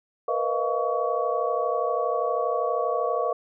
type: tone cluster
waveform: sine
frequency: 466.9 / 499.4 / 624 / 692 / 1127 Hz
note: A#4 / B4 / D#5 / F5 / C#6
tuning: +3 / +19 / +5 / -16 / +28 cents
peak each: -29 dBFS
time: 0.28-3.33 s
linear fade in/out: 5 ms
effects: none